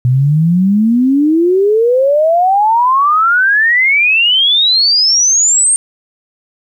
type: exponential sweep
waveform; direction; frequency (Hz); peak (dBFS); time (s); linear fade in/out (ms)
sine; up; 121.8 to 8790; -7; 0.05-5.76; 0
effects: 8-bit